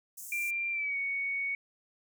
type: high-pass noise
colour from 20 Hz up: pink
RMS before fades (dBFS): -44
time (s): 0.17-0.51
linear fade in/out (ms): 10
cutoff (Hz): 6300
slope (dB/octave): 48
type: tone with pitch glide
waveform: sine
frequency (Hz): 2374 to 2228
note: D7 to C#7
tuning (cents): +18 to +8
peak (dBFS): -30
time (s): 0.32-1.55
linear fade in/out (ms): 2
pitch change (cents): -110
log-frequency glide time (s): 0.71-0.97
effects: none